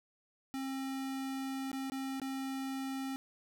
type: tone with dropouts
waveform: square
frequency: 267.6 Hz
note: C4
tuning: 39 cents sharp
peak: -37 dBFS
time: 0.54-3.16 s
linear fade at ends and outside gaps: 0 ms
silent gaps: 1.716-1.73 / 1.899-1.92 / 2.199-2.217 s
effects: none